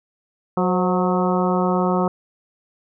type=harmonic tone with a mistuned harmonic; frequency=182.8 Hz; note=F#3; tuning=21 cents flat; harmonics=1 / 2 / 3 / 4 / 5 / 6 / 7; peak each=-20 / -23 / -25 / -26 / -27 / -28 / -28 dBFS; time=0.57-2.08 s; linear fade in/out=2 ms; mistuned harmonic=3; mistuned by=-52 cents; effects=none